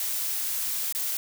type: noise with dropouts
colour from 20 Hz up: blue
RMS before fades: -29 dBFS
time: 0-1.17 s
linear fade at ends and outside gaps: 1 ms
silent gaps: 0.925-0.949 s
effects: none